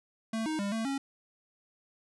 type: tone with pitch steps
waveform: square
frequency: 223.3 / 312.4 / 200.7 / 224.2 / 274.4 Hz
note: A3 / D#4 / G3 / A3 / C#4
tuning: +26 / +7 / +41 / +33 / -17 cents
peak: -31 dBFS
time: 0.33-0.98 s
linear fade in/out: 5 ms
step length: 130 ms
effects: resampled to 24000 Hz